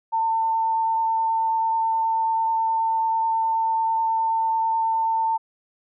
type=tone with vibrato; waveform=sine; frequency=898 Hz; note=A5; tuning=35 cents sharp; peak=-19 dBFS; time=0.12-5.38 s; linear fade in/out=20 ms; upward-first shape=sine; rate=9.3 Hz; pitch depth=8 cents each way; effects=none